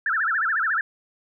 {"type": "tone with vibrato", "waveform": "sine", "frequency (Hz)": 1530, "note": "G6", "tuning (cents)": -42, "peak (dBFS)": -20, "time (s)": [0.06, 0.81], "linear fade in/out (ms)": 2, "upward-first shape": "sine", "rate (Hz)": 14, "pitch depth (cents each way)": 280, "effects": []}